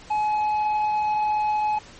triangle tone with tanh clipping, 848 Hz, G#5, 36 cents sharp, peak -21 dBFS, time 0.1-1.79 s, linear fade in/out 10 ms, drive 9 dB, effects pink hiss -46 dBFS RMS until 1.99 s + MP3 32 kbps

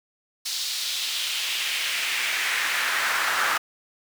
brown noise with high-pass filter sweep, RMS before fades -26 dBFS, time 0.45-3.58 s, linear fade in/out 10 ms, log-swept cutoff 4500 to 1300 Hz, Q 2, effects none

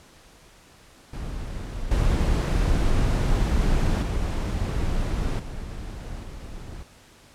brown noise with level steps, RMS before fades -32 / -21 / -25 / -34 / -37 dBFS, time 1.13-6.83 s, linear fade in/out 5 ms, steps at 1.91 / 4.02 / 5.39 / 6.23 s, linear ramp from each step 5 ms, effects pink hiss -52 dBFS RMS until 7.34 s + low-pass 10000 Hz 12 dB/octave

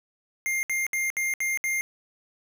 square tone bursts, 2112 Hz, C7, 16 cents sharp, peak -25 dBFS, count 6, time 0.46-1.81 s, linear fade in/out 0 ms, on 170 ms, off 66 ms, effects none

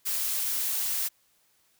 blue noise, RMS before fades -29 dBFS, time 0.05-1.09 s, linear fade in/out 20 ms, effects white hiss -67 dBFS RMS until 1.79 s

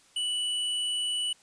square tone, 2960 Hz, F#7, in tune, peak -28 dBFS, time 0.16-1.33 s, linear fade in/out 5 ms, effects white hiss -60 dBFS RMS until 1.42 s + resampled to 22050 Hz

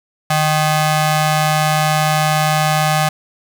sawtooth ring-modulated tone, 462.9 Hz, A#4, 12 cents flat, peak -6 dBFS, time 0.3-3.09 s, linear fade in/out 5 ms, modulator 310 Hz, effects none

